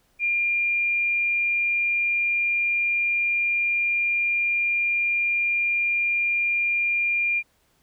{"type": "tone", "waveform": "sine", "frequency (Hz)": 2400, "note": "D7", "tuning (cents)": 37, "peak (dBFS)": -20, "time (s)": [0.19, 7.43], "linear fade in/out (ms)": 50, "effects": ["pink hiss -65 dBFS RMS until 7.82 s"]}